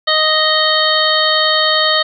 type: harmonic tone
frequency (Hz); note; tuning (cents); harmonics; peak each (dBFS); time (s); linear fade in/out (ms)
622.3; D#5; 0; 1 / 2 / 3 / 5 / 6 / 7; -18 / -18 / -18 / -18 / -18 / -18; 0.07-2.03; 10
effects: none